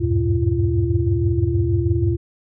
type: tone cluster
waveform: sine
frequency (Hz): 77.9 / 94.6 / 100.9 / 119.7 / 342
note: D#2 / F#2 / G#2 / A#2 / F4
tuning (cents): +3 / +39 / -49 / +46 / -36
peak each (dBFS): -22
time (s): 0-2.17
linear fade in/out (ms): 20
effects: tanh soft clip ceiling -4 dBFS